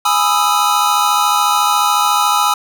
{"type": "chord", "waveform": "square", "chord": "E major seventh", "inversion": "first", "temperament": "equal", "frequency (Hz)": [830.6, 987.8, 1244.5, 1318.5], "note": ["G#5", "B5", "D#6", "E6"], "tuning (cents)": [0, 0, 0, 0], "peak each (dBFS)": [-18, -19, -17, -18], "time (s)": [0.05, 2.54], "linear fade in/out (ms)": 5, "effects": []}